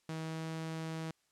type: tone with pitch glide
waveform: sawtooth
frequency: 160 to 161.11 Hz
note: D#3 to E3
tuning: +49 to -39 cents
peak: -34 dBFS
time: 0.09-1.11 s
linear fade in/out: 2 ms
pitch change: +12 cents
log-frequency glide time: 0.2-0.47 s
effects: white hiss -75 dBFS RMS until 1.31 s + low-pass 9000 Hz 12 dB/octave